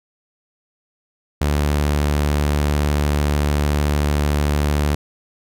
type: tone with vibrato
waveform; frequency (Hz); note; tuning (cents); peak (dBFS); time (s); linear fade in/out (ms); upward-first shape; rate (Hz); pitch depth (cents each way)
sawtooth; 73.42; D2; 0; -12; 1.41-4.95; 5; triangle; 18; 18
effects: none